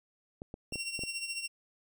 clicks, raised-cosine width 2 ms, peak -28 dBFS, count 6, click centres 0.419 / 0.541 / 0.724 / 0.757 / 0.992 / 1.036 s
20% pulse tone with tremolo, 2740 Hz, F7, 34 cents flat, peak -28 dBFS, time 0.72-1.48 s, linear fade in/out 20 ms, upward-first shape triangle, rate 14 Hz, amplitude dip 70%
effects none

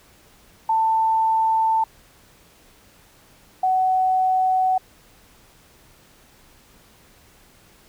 sine tone pair in turn, 890 / 748.4 Hz, A5 / F#5, +20 / +20 cents, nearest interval minor third, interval 300 cents, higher first, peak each -16 dBFS, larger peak neither, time 0.69-1.84 / 3.63-4.78 s, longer neither, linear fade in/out 5 ms, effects pink hiss -53 dBFS RMS until 7.88 s

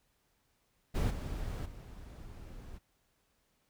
brown noise with level steps, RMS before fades -30 / -38 / -48 dBFS, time 0.94-2.79 s, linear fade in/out 20 ms, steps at 1.1 / 1.65 s, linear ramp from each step 10 ms, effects pink hiss -75 dBFS RMS until 3.69 s

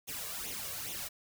white noise with flanger, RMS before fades -40 dBFS, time 0.07-1.09 s, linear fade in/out 20 ms, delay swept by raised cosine 0.31 to 1.81 ms, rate 2.4 Hz, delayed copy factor +0.7, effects none

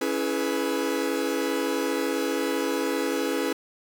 45% pulse chord, C# minor seventh, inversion none, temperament equal with one note detuned, 277.2 / 329.6 / 423.5 / 493.9 Hz, C#4 / E4 / G#4 / B4, 0 / 0 / +34 / 0 cents, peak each -30 dBFS, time 0.01-3.53 s, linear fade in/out 5 ms, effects none

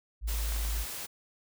sine tone, 54 Hz, A1, 32 cents flat, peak -29 dBFS, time 0.21-0.86 s, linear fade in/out 50 ms
white noise, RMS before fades -39 dBFS, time 0.27-1.07 s, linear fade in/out 20 ms
clicks, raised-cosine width 0.5 ms, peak -28 dBFS, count 3, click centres 0.522 / 0.563 / 0.65 s
effects none

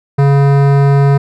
sine tone with hard clipping, 140 Hz, C#3, 18 cents sharp, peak -8 dBFS, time 0.18-1.18 s, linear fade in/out 10 ms, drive 17 dB, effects none

